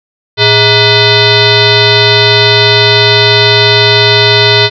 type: tone with frequency modulation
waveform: sine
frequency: 1999 Hz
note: B6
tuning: 20 cents sharp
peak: -3 dBFS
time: 0.37-4.7 s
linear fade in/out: 50 ms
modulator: 528 Hz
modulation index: 4.5
effects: none